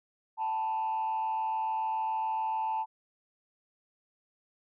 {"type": "tone with frequency modulation", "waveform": "sine", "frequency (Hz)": 880, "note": "A5", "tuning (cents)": 0, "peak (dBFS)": -27, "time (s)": [0.37, 2.86], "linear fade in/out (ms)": 50, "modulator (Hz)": 107, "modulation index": 0.53, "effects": ["tanh soft clip ceiling -26 dBFS"]}